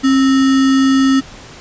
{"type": "tone with sample-and-hold", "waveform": "sine", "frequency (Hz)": 268.1, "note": "C4", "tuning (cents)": 42, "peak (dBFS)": -8, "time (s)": [0.03, 1.21], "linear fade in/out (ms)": 20, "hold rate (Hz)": 1575, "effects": ["pink hiss -36 dBFS RMS until 1.6 s", "resampled to 16000 Hz"]}